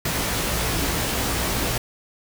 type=noise with comb filter; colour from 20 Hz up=pink; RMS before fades=-24 dBFS; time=0.05-1.78 s; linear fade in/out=5 ms; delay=18 ms; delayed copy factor=+0.6; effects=none